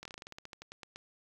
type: slowing click train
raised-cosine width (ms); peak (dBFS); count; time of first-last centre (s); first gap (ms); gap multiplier
0.2; -28; 16; 0.03-0.96; 23; 1.13
effects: 10-bit